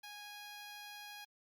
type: tone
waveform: 10% pulse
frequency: 826 Hz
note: G#5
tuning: 10 cents flat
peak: -40 dBFS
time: 0.03-1.25 s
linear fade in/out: 10 ms
effects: Opus 48 kbps